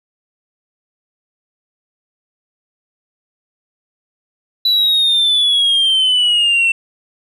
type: exponential sweep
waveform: sine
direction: down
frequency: 3972 to 2689 Hz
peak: -8 dBFS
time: 4.65-6.72 s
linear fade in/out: 5 ms
effects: tanh soft clip ceiling -9 dBFS